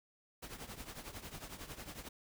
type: noise with tremolo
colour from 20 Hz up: pink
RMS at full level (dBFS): -45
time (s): 0.42-2.09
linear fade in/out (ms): 10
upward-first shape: triangle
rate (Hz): 11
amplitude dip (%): 80
effects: none